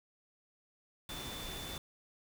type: tone in noise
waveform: sine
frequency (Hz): 3520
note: A7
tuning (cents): 0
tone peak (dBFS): -46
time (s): 1.09-1.78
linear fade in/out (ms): 2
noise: pink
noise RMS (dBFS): -44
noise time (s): 1.09-1.78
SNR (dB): -5
effects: none